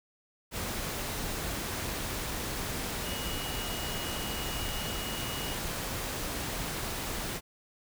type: tone in noise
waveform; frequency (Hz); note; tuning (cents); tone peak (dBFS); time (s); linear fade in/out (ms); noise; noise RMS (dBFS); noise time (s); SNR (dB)
sine; 2895; F#7; -38; -41; 3.02-5.57; 50; pink; -35; 0.51-7.41; -9
effects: none